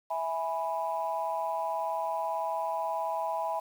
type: chord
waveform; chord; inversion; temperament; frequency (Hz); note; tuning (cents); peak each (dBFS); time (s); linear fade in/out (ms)
sine; E major; none; equal with one note detuned; 655.1 / 830.6 / 987.8; E5 / G#5 / B5; -11 / 0 / 0; -33; 0.1-3.6; 10
effects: tanh soft clip ceiling -20 dBFS + 9-bit